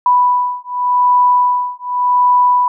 sine beating tone pair, 987.8 / 988.67 Hz, B5 / B5, 0 / +2 cents, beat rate 0.87 Hz, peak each -13 dBFS, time 0.06-2.68 s, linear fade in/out 2 ms, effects none

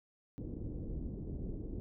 pink low-pass noise, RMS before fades -41 dBFS, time 0.38-1.8 s, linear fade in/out 0 ms, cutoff 380 Hz, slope 24 dB/octave, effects none

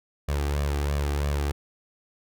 sawtooth tone with flanger, 72 Hz, D2, 34 cents flat, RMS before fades -26 dBFS, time 0.28-1.52 s, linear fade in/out 10 ms, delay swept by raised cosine 1.7 to 2.59 ms, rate 3 Hz, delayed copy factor +0.6, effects none

